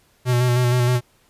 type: tone with vibrato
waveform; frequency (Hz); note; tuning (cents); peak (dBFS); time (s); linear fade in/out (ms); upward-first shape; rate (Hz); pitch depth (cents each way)
square; 123.47; B2; 0; -16; 0.25-1.01; 50; square; 6.4; 25
effects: pink hiss -59 dBFS RMS until 1.29 s + resampled to 32000 Hz